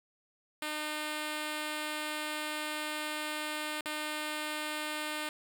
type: tone with dropouts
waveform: 5% pulse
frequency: 304.1 Hz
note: D#4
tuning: 40 cents flat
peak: -23 dBFS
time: 0.62-5.29 s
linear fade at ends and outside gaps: 1 ms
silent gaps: 3.809-3.858 s
effects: none